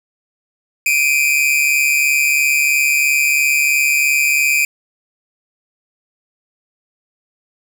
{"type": "tone pair together", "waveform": "45% pulse", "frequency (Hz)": [2349, 2492], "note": ["D7", "D#7"], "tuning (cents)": [0, 2], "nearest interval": "minor second", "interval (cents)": 102, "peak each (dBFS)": -15, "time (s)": [0.86, 4.65], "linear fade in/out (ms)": 2, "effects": []}